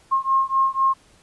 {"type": "beating tone pair", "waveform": "sine", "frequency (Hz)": [1070, 1074], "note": ["C6", "C6"], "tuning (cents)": [38, 45], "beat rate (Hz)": 4, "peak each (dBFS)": -20, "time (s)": [0.11, 0.94], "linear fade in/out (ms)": 20, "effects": ["pink hiss -55 dBFS RMS until 1.22 s", "resampled to 24000 Hz"]}